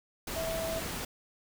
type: tone in noise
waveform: sine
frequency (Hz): 654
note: E5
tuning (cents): -14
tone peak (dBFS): -33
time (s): 0.36-0.8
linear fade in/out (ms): 5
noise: pink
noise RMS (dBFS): -37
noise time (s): 0.27-1.05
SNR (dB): +1
effects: none